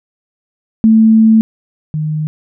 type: tone pair in turn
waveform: sine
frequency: 221.4 / 153.86 Hz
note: A3 / D#3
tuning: +11 / -19 cents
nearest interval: tritone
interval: 630 cents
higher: first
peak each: -4 / -14 dBFS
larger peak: first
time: 0.84-1.41 / 1.94-2.27 s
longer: first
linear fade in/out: 0 ms
effects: none